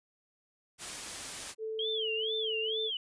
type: noise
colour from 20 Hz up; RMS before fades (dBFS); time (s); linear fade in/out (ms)
white; -40; 0.78-1.55; 50
type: tone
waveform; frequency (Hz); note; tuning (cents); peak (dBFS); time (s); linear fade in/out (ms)
sine; 440; A4; 0; -34; 1.58-2.91; 50
type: tone with vibrato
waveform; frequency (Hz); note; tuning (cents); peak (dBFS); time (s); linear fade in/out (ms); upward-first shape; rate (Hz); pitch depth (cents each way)
sine; 3136; G7; 0; -32; 1.79-2.97; 2; sine; 2.2; 220
effects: resampled to 22050 Hz